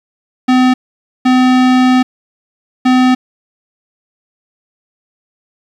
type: tone bursts at uneven times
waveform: square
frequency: 254.6 Hz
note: C4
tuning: 47 cents flat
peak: -7 dBFS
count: 3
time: 0.48-0.74 / 1.25-2.03 / 2.85-3.15 s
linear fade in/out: 10 ms
effects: low-pass 4000 Hz 12 dB/octave + 7-bit